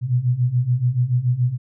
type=beating tone pair; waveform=sine; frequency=120 / 127 Hz; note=B2 / B2; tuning=-49 / +49 cents; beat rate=7 Hz; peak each=-21 / -18 dBFS; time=0.01-1.58 s; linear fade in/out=50 ms; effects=none